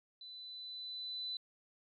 sine tone with level ramp, 4000 Hz, B7, 21 cents sharp, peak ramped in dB -48 to -37 dBFS, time 0.21-1.37 s, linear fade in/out 2 ms, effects MP3 48 kbps

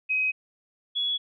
sine tone pair in turn, 2528 / 3374 Hz, D#7 / G#7, +27 / +27 cents, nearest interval perfect fourth, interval 500 cents, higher second, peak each -22 / -24 dBFS, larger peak first, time 0.09-0.32 / 0.95-1.18 s, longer neither, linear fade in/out 20 ms, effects none

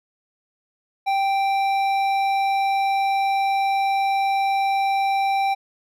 sine tone with hard clipping, 784 Hz, G5, in tune, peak -20 dBFS, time 1.06-5.55 s, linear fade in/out 20 ms, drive 10 dB, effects none

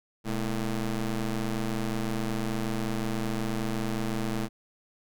25% pulse ring-modulated tone, 113.7 Hz, A#2, 43 cents flat, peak -21 dBFS, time 0.24-4.49 s, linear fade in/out 50 ms, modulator 101 Hz, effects none

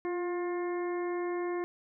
harmonic tone with a mistuned harmonic, 355.3 Hz, F4, 30 cents sharp, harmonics 1 / 2 / 3 / 4 / 5 / 6, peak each -31 / -42 / -42 / -53 / -47 / -48 dBFS, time 0.05-1.64 s, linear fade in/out 0 ms, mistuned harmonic 1, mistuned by -29 cents, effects none

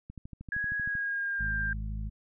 click train, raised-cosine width 5 ms, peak -30 dBFS, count 12, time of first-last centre 0.1-0.953 s, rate 12.9 Hz
sine tone with pitch glide, 1661 to 1589.7 Hz, G#6 to G6, 0 to +24 cents, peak -29 dBFS, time 0.52-1.73 s, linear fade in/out 2 ms, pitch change -76 cents, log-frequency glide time 0.8-1.51 s
harmonic tone, 53 Hz, G#1, 36 cents sharp, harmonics 1 / 2 / 3 / 4, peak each -33 / -40 / -45 / -45 dBFS, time 1.39-2.1 s, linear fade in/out 20 ms
effects none

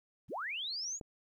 sine linear sweep, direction up, 36.71 to 6990 Hz, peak -36 dBFS, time 0.28-1 s, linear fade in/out 50 ms
click, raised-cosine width 2 ms, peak -32 dBFS, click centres 1.012 s
effects 12-bit

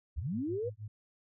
sine linear sweep, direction up, 51.91 to 510 Hz, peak -32 dBFS, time 0.16-0.7 s, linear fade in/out 20 ms
sine tone with tremolo, 106.2 Hz, G#2, 39 cents sharp, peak -38 dBFS, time 0.18-0.88 s, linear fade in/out 5 ms, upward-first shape sine, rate 6.4 Hz, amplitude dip 100%
effects none

